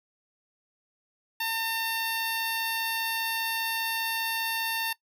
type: tone with notch filter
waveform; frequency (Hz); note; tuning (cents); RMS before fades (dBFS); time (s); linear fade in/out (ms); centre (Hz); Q
5% pulse; 905; A5; +48; -30; 1.4-4.93; 5; 7200; 0.59
effects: noise-tail reverb RT60 0.1 s tail -20 dB re dry